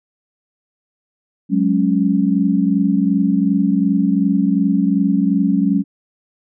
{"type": "chord", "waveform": "sine", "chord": "F# suspended second", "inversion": "none", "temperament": "equal", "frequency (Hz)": [185, 207.7, 277.2], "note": ["F#3", "G#3", "C#4"], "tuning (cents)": [0, 0, 0], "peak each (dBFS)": -17, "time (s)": [1.49, 5.84], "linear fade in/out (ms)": 50, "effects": []}